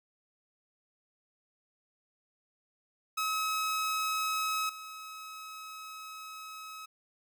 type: tone with level steps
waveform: sawtooth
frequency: 1281 Hz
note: E6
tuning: 50 cents flat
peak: -26 / -39 dBFS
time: 3.17-6.86 s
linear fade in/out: 10 ms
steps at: 4.69 s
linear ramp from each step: 5 ms
effects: none